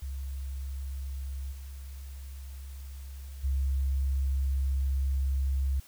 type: tone with level steps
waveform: sine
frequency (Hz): 67.5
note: C#2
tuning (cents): -45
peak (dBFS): -33 / -39 / -25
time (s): 0.02-5.8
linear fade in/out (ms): 5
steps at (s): 1.51 / 3.43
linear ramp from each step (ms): 20
effects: white hiss -56 dBFS RMS until 5.87 s